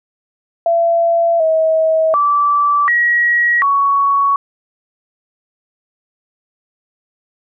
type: tone with pitch steps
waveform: sine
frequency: 675 / 640 / 1161 / 1907 / 1118 Hz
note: E5 / D#5 / D6 / A#6 / C#6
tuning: +41 / +49 / -20 / +39 / +14 cents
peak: -10 dBFS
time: 0.66-4.36 s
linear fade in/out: 2 ms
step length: 740 ms
effects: none